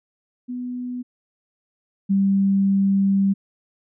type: tone pair in turn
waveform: sine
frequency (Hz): 247.9 / 196.02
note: B3 / G3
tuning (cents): +7 / 0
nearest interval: major third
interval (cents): 407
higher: first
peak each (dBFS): -26 / -15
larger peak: second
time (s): 0.48-1.03 / 2.09-3.34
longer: second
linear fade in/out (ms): 20
effects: none